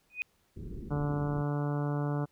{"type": "tone with exponential growth", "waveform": "sine", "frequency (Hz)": 2489, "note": "D#7", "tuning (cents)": 0, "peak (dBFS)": -26, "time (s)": [0.1, 0.22], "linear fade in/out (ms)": 0, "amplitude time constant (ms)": 26}
{"type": "low-pass noise", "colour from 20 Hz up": "pink", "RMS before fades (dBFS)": -41, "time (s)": [0.56, 1.42], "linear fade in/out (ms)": 10, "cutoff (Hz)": 400, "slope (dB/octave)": 48}
{"type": "harmonic tone", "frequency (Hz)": 145.5, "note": "D3", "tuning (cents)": -16, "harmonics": [1, 2, 3, 4, 5, 6, 7, 8, 9, 10], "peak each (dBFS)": [-30, -36, -40, -42, -44, -46, -47, -48, -49, -50], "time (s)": [0.9, 2.26], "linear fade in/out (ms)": 20}
{"effects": ["pink hiss -71 dBFS RMS until 2.31 s"]}